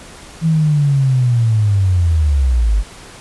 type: linear sweep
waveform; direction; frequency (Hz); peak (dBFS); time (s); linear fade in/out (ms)
sine; down; 164.9 to 47.08; -10; 0.41-2.84; 50
effects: pink hiss -37 dBFS RMS until 3.2 s + resampled to 24000 Hz

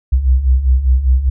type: beating tone pair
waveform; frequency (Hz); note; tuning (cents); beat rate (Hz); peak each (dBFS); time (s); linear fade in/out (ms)
sine; 61 / 66; B1 / C2; -21 / +16; 5; -15 / -10; 0.12-1.3; 10
effects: none

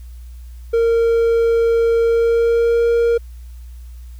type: tone with pitch glide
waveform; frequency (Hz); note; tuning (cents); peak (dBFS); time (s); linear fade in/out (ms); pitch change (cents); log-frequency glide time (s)
triangle; 461.5 to 467.7; A#4 to A#4; -17 to +6; -10; 0.73-3.18; 10; +23; 2.03-2.87
effects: added 60 Hz sine -32 dBFS peak until 4.19 s + white hiss -55 dBFS RMS until 4.19 s

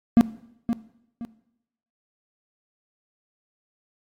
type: tone with echo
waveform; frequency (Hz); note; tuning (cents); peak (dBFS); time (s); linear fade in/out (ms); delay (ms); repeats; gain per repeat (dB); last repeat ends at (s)
triangle; 233.1; A#3; 0; -8; 0.17-0.21; 0; 520; 2; -10; 1.25
effects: noise-tail reverb RT60 0.8 s tail -18 dB re dry + AAC 48 kbps

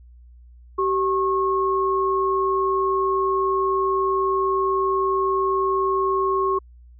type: tone pair together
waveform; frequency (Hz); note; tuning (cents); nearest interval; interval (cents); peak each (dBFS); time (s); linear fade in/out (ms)
sine; 384.7 / 1088.1; G4 / C#6; -33 / -33; octave + tritone; 1800; -21; 0.78-6.59; 10
effects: added 60 Hz sine -44 dBFS peak until 6.99 s

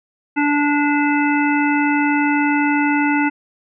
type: harmonic tone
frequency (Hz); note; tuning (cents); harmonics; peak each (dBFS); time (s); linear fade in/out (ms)
291.3; D4; -14; 1 / 3 / 5 / 7 / 9; -16 / -21 / -23 / -24 / -26; 0.36-3.3; 20
effects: none

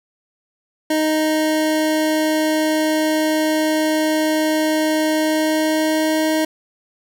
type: tone with pitch glide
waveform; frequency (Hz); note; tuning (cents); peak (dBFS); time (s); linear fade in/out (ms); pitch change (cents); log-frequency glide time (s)
25% pulse; 311.1 to 313.8; D#4 to D#4; 0 to +15; -12; 0.9-6.45; 5; +15; 5.13-6.32
effects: none

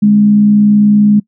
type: tone with frequency modulation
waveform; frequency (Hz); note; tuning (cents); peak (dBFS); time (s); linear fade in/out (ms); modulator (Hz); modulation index
sine; 207.7; G#3; 0; -4; 0.02-1.2; 10; 60.3; 0.25
effects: noise-tail reverb RT60 0.1 s tail -24 dB re dry

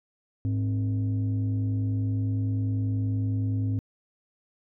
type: tone pair together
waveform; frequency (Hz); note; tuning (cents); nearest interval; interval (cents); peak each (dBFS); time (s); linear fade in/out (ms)
sine; 105.09 / 264.8; G#2 / C4; +21 / +21; octave + major third; 1600; -23 / -30; 0.45-3.79; 0
effects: tanh soft clip ceiling -20 dBFS

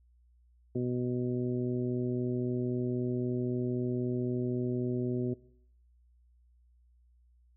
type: harmonic tone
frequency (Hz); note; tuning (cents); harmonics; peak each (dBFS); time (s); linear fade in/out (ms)
123.8; B2; +5; 1 / 2 / 3 / 4 / 5; -34 / -33 / -33 / -46 / -46; 0.75-5.34; 5
effects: noise-tail reverb RT60 0.7 s tail -22 dB re dry + added 60 Hz sine -61 dBFS peak until 7.56 s

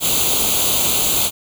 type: noise with comb filter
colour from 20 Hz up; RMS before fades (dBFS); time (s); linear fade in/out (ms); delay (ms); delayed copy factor
white; -17; 0-1.31; 50; 0.28; +0.8
effects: none

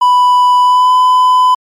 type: tone with pitch glide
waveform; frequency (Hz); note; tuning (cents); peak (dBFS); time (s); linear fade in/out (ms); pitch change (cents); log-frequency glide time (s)
triangle; 991 to 1006.6; B5 to B5; +6 to +33; -3; 0.01-1.55; 10; +27; 0.61-0.93
effects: MP3 96 kbps

